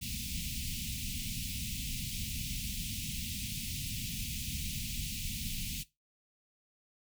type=band-stop noise; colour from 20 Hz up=pink; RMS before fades=-38 dBFS; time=0.01-5.84 s; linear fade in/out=20 ms; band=240 to 2400 Hz; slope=48 dB/octave; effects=noise-tail reverb RT60 0.2 s tail -17 dB re dry